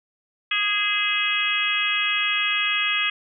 harmonic tone with a mistuned harmonic, 413.4 Hz, G#4, 8 cents flat, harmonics 3 / 4 / 5 / 6 / 7 / 8, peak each -30 / -29 / -27 / -24 / -29 / -27 dBFS, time 0.51-3.1 s, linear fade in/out 5 ms, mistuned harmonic 6, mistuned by +46 cents, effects none

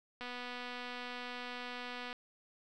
click train, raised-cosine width 0.3 ms, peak -28 dBFS, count 473, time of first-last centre 0.21-2.129 s, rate 246 Hz, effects none

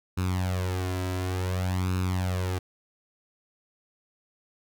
sawtooth tone with flanger, 92 Hz, F#2, 9 cents flat, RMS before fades -28 dBFS, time 0.17-2.59 s, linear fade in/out 10 ms, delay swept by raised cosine 0.76 to 3.06 ms, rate 0.56 Hz, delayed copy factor +0.75, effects none

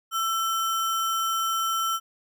sine tone with sample-and-hold, 1335 Hz, E6, 22 cents sharp, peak -23 dBFS, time 0.11-2 s, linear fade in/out 50 ms, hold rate 4410 Hz, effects none

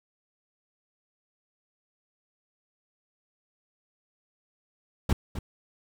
brown noise with echo, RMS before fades -21 dBFS, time 5.09-5.13 s, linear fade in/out 5 ms, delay 260 ms, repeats 1, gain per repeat -11 dB, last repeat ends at 5.39 s, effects none

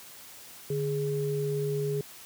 sine tone pair together, 146.83 / 415.3 Hz, D3 / G#4, 0 / 0 cents, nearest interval octave + tritone, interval 1800 cents, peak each -30 / -29 dBFS, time 0.7-2.01 s, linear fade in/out 2 ms, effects white hiss -48 dBFS RMS until 2.25 s + high-pass 80 Hz 12 dB/octave

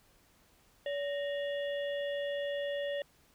harmonic tone with a mistuned harmonic, 570 Hz, C#5, 48 cents sharp, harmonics 1 / 3 / 5 / 6, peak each -33 / -43 / -47 / -49 dBFS, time 0.86-3.02 s, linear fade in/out 2 ms, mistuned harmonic 3, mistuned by +140 cents, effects pink hiss -66 dBFS RMS until 3.34 s

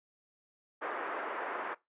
white band-pass noise, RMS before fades -38 dBFS, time 0.81-1.75 s, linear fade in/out 20 ms, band 350 to 1600 Hz, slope 24 dB/octave, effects noise-tail reverb RT60 0.2 s tail -20 dB re dry + resampled to 8000 Hz

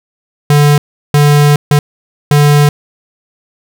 square tone bursts at uneven times, 146.3 Hz, D3, 6 cents flat, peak -5 dBFS, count 4, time 0.5-0.78 / 1.14-1.56 / 1.71-1.79 / 2.31-2.69 s, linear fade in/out 2 ms, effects none

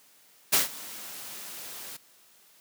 white noise with ADSR envelope, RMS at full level -20 dBFS, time 0.52-1.97 s, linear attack 17 ms, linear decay 140 ms, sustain -21 dB, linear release 8 ms, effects white hiss -59 dBFS RMS until 2.6 s + high-pass 150 Hz 12 dB/octave

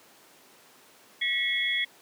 sine tone cluster, 1934 / 2182 / 3354 Hz, B6 / C#7 / G#7, -37 / -28 / +16 cents, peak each -29 dBFS, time 1.21-1.85 s, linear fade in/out 10 ms, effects pink hiss -55 dBFS RMS until 2.01 s + high-pass 300 Hz 12 dB/octave

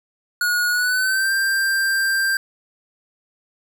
square tone with pitch glide, 1449 to 1580.1 Hz, F#6 to G6, -37 to +13 cents, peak -18 dBFS, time 0.41-2.37 s, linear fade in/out 2 ms, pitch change +150 cents, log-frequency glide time 0.7-1.31 s, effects none

